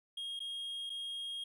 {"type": "tone with dropouts", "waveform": "triangle", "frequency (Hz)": 3255, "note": "G#7", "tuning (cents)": -36, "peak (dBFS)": -37, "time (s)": [0.17, 1.44], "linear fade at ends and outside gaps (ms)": 5, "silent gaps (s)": [[0.393, 0.402], [0.896, 0.9]], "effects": []}